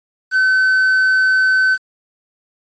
triangle tone with quantisation, 1524 Hz, G6, 49 cents flat, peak -9 dBFS, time 0.31-1.78 s, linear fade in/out 50 ms, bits 6, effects resampled to 16000 Hz

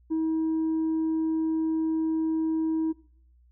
sine tone with tanh clipping, 320 Hz, D#4, 49 cents sharp, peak -24 dBFS, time 0.1-2.93 s, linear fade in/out 20 ms, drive 1 dB, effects noise-tail reverb RT60 0.6 s tail -21 dB re dry + added 60 Hz sine -56 dBFS peak until 3.51 s

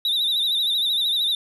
triangle tone with vibrato, 3729 Hz, A#7, in tune, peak -18 dBFS, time 0.05-1.35 s, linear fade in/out 2 ms, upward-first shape sine, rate 13 Hz, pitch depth 90 cents each way, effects none

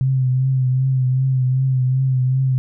sine tone with vibrato, 130.2 Hz, C3, 8 cents flat, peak -14 dBFS, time 0.01-2.58 s, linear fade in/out 0 ms, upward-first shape triangle, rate 2.6 Hz, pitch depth 46 cents each way, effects none

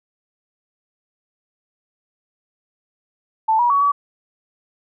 sine tone with pitch steps, 882 / 962 / 1126 / 1141 Hz, A5 / B5 / C#6 / C#6, +4 / -46 / +27 / +50 cents, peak -13 dBFS, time 3.48-3.92 s, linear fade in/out 10 ms, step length 110 ms, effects none

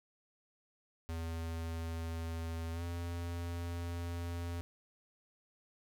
square tone with pitch glide, 82.41 to 85.86 Hz, E2 to F2, 0 to -29 cents, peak -38 dBFS, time 1.09-4.61 s, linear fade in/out 0 ms, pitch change +71 cents, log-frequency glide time 2.72-2.83 s, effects none

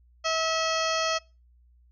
harmonic tone with a mistuned harmonic, 646 Hz, E5, 35 cents flat, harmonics 1 / 2 / 3 / 4 / 5 / 7 / 8 / 9 / 10, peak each -29 / -29 / -35 / -34 / -34 / -35 / -35 / -38 / -41 dBFS, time 0.24-1.19 s, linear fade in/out 20 ms, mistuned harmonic 7, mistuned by -53 cents, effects noise-tail reverb RT60 0.3 s tail -25 dB re dry + added 60 Hz sine -56 dBFS peak until 1.91 s

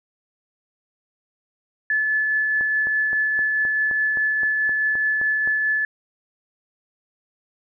sine tone with tremolo, 1729 Hz, A6, 31 cents flat, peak -17 dBFS, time 1.9-5.85 s, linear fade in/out 2 ms, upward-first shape triangle, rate 4.8 Hz, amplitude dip 25%
click train, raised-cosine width 1 ms, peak -22 dBFS, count 12, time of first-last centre 2.61-5.475 s, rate 3.84 Hz
effects none

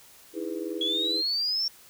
sine chord, E major seventh, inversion third, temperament just, 309 / 329.6 / 412 / 494.4 Hz, D#4 / E4 / G#4 / B4, -12 / 0 / -14 / +2 cents, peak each -38 / -33 / -35 / -37 dBFS, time 0.33-1.23 s, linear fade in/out 50 ms
sine exponential sweep, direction up, 3322 to 5520 Hz, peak -24 dBFS, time 0.81-1.68 s, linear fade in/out 2 ms
effects tanh soft clip ceiling -18 dBFS + white hiss -53 dBFS RMS until 1.89 s

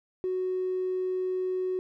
triangle tone with tanh clipping, 370 Hz, F#4, in tune, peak -26 dBFS, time 0.24-1.79 s, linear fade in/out 0 ms, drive 1 dB, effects none

